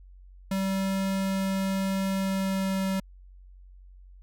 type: tone with pitch glide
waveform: square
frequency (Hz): 192.9 to 191.57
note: G3 to G3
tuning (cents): -28 to -40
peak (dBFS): -26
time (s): 0.51-3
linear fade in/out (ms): 5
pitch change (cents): -12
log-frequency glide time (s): 2.11-2.88
effects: added 46 Hz sine -47 dBFS peak until 4.22 s